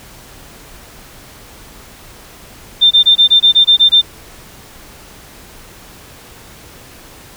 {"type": "tone bursts", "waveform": "sine", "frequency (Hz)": 3591, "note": "A7", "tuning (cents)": 35, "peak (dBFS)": -4, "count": 10, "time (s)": [2.81, 4.017], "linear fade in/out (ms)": 20, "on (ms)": 100, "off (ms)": 23, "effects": ["pink hiss -38 dBFS RMS until 7.36 s"]}